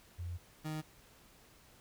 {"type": "tone pair in turn", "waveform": ["sine", "30% pulse"], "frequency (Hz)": [87.31, 155.08], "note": ["F2", "D#3"], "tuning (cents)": [0, -5], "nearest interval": "minor seventh", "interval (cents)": 995, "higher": "second", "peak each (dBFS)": [-38, -35], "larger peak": "second", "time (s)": [[0.18, 0.38], [0.64, 0.82]], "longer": "first", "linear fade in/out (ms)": 20, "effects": ["pink hiss -62 dBFS RMS until 1.8 s"]}